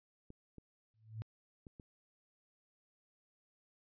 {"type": "clicks", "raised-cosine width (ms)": 3, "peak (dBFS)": -39, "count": 4, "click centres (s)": [0.304, 0.583, 1.668, 1.798]}
{"type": "tone with exponential growth", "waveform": "sine", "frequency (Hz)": 110, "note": "A2", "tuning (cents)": 0, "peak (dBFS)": -36, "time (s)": [0.94, 1.22], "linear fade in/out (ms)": 0, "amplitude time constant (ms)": 60}
{"effects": ["resampled to 11025 Hz"]}